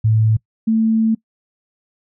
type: tone pair in turn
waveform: sine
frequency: 110 / 222.5 Hz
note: A2 / A3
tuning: 0 / +20 cents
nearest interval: octave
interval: 1220 cents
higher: second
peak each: -11 / -12 dBFS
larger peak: first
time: 0.04-0.37 / 0.67-1.15 s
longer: second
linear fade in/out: 10 ms
effects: noise-tail reverb RT60 0.1 s tail -23 dB re dry